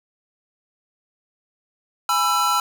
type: chord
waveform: square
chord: E major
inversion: first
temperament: equal with one note detuned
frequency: 830.6 / 987.8 / 1336.9 Hz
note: G#5 / B5 / E6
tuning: 0 / 0 / +24 cents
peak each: -26 / -24 / -20 dBFS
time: 2.09-2.6 s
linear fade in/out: 2 ms
effects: none